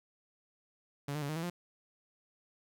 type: tone with pitch steps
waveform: sawtooth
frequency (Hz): 142.2 / 150.9 / 141.8 / 154.8 / 164.8 / 175.6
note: C#3 / D3 / C#3 / D#3 / E3 / F3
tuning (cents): +45 / +47 / +40 / -9 / 0 / +10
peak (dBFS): -31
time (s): 1.08-1.5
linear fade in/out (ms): 5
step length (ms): 70
effects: 12-bit